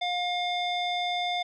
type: tone with low-pass filter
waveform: square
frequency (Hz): 712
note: F5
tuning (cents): +33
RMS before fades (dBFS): -29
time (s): 0.01-1.43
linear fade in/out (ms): 10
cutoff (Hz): 3500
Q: 3.5
effects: none